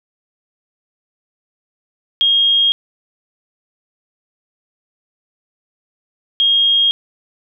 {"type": "tone pair in turn", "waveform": "sine", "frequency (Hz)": [3250, 3250], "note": ["G#7", "G#7"], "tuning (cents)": [-38, -38], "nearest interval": "unison", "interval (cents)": 0, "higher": "neither", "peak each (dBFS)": -10, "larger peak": "neither", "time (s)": [[2.21, 2.72], [6.4, 6.91]], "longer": "neither", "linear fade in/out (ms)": 0, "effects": []}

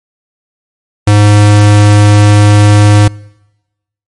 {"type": "tone", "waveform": "square", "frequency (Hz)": 103.83, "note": "G#2", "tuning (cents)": 0, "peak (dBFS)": -3, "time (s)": [1.07, 3.08], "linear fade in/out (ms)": 5, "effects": ["noise-tail reverb RT60 1.0 s tail -25 dB re dry", "MP3 48 kbps"]}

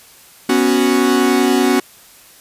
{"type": "chord", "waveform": "45% pulse", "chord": "B suspended second", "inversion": "none", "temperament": "equal", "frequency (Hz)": [246.9, 277.2, 370], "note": ["B3", "C#4", "F#4"], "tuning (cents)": [0, 0, 0], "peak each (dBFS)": -16, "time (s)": [0.49, 1.8], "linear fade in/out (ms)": 5, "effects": ["white hiss -44 dBFS RMS until 2.4 s", "resampled to 32000 Hz"]}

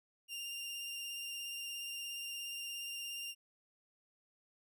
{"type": "tone with vibrato", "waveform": "sawtooth", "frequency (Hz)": 2794, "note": "F7", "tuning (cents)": 0, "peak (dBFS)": -38, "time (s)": [0.28, 3.35], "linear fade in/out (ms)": 50, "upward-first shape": "sine", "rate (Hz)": 17, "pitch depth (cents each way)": 16, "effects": []}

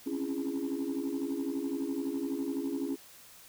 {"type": "tone cluster", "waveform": "sine", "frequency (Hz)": [267, 278.9, 335.1, 412.8], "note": ["C4", "C#4", "E4", "G#4"], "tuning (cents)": [35, 11, 29, -10], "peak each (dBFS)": [-36, -33, -36, -39], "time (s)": [0.06, 2.96], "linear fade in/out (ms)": 10, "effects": ["tanh soft clip ceiling -26 dBFS", "white hiss -54 dBFS RMS until 3.48 s"]}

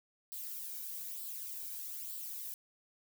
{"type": "noise with flanger", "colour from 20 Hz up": "violet", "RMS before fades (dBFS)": -43, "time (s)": [0.32, 2.54], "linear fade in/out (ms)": 0, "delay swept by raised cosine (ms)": [0.23, 1.33], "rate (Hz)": 1.1, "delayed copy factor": 0.5, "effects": []}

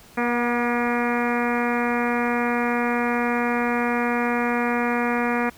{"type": "harmonic tone with a mistuned harmonic", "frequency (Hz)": 239.7, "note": "A#3", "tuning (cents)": 48, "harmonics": [1, 2, 3, 4, 5, 6, 7, 8, 9, 10], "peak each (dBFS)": [-24, -27, -29, -30, -31, -32, -32, -33, -34, -34], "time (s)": [0.17, 5.5], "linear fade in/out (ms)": 10, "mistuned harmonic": 3, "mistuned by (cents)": 17, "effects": ["pink hiss -49 dBFS RMS until 5.57 s"]}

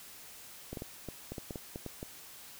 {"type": "clicks", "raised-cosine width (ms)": 2, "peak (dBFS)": -26, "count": 11, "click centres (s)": [0.73, 0.772, 0.821, 1.087, 1.32, 1.382, 1.508, 1.558, 1.759, 1.863, 2.029], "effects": ["white hiss -51 dBFS RMS until 2.59 s"]}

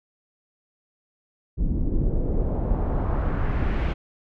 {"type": "noise with low-pass filter sweep", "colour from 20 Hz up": "brown", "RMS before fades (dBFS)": -23, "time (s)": [1.57, 3.94], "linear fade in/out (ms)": 20, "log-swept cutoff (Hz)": [230, 2700], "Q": 1.5, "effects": []}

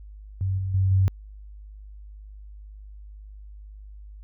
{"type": "tone with level steps", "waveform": "sine", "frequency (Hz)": 95.3, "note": "G2", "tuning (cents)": -48, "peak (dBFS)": [-22, -25, -18, -16], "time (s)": [0.41, 1.08], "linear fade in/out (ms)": 0, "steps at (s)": [0.58, 0.74, 0.91], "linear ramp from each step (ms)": 5, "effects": ["added 51 Hz sine -40 dBFS peak until 4.23 s"]}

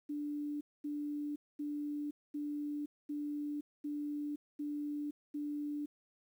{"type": "tone bursts", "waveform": "sine", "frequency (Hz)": 293.7, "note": "D4", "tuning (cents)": 0, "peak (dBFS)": -36, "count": 8, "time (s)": [0.09, 5.86], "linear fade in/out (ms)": 10, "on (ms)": 520, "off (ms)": 230, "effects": ["11-bit"]}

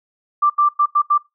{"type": "tone bursts at uneven times", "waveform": "sine", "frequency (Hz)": 1177, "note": "D6", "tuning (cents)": 3, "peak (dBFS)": -11, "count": 5, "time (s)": [[0.42, 0.5], [0.58, 0.69], [0.79, 0.86], [0.95, 1.02], [1.1, 1.18]], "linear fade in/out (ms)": 10, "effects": ["noise-tail reverb RT60 0.2 s tail -21 dB re dry"]}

